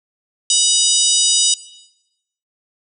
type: harmonic tone with a mistuned harmonic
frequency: 982 Hz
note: B5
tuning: 10 cents flat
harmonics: 3 / 4 / 5 / 6 / 7 / 8 / 9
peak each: -20 / -20 / -20 / -20 / -20 / -20 / -20 dBFS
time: 0.5-1.54 s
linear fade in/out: 2 ms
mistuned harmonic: 4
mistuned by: -68 cents
effects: noise-tail reverb RT60 0.9 s tail -17 dB re dry